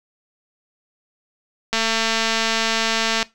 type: click train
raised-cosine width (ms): 0.2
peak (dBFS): -3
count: 338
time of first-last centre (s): 1.73-3.228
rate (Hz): 225
effects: noise-tail reverb RT60 0.2 s tail -19 dB re dry